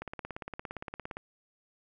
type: click train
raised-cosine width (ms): 0.5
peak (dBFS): -23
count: 21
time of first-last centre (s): 0.02-1.169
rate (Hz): 17.4
effects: none